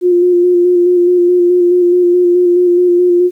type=tone with vibrato; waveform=sine; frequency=354.5 Hz; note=F4; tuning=26 cents sharp; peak=-6 dBFS; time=0.01-3.31 s; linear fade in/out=50 ms; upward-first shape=square; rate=4.7 Hz; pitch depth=19 cents each way; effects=8-bit